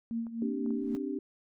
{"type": "tone with tremolo", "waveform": "sine", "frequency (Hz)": 230, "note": "A#3", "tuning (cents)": -23, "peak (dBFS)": -29, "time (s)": [0.11, 0.95], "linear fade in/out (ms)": 0, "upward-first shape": "triangle", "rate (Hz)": 3.8, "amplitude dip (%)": 80}
{"type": "clicks", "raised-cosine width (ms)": 1, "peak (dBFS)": -39, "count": 3, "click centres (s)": [0.268, 0.662, 0.706]}
{"type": "chord", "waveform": "sine", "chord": "C suspended second", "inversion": "none", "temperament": "equal", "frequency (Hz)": [261.6, 293.7, 392], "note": ["C4", "D4", "G4"], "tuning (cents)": [0, 0, 0], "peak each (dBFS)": [-36, -35, -38], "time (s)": [0.42, 1.19], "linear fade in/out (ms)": 2}
{"type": "noise with exponential growth", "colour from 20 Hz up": "brown", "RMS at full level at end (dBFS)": -49, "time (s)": [0.61, 0.97], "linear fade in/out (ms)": 0, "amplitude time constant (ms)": 78}
{"effects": []}